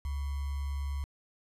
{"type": "tone with sample-and-hold", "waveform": "sine", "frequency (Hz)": 70.2, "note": "C#2", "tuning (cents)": 22, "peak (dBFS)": -31, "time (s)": [0.05, 1.04], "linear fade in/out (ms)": 0, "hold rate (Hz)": 1050, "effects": ["resampled to 32000 Hz"]}